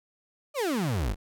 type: exponential sweep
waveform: 35% pulse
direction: down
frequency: 625 to 41.2 Hz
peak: -24 dBFS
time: 0.54-1.16 s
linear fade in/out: 50 ms
effects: none